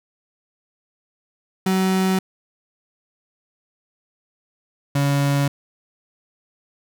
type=tone pair in turn; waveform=35% pulse; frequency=188.5 / 141.22 Hz; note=F#3 / C#3; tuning=+32 / +33 cents; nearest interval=perfect fourth; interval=499 cents; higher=first; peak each=-15 dBFS; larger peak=neither; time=1.66-2.19 / 4.95-5.48 s; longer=neither; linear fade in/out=5 ms; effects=none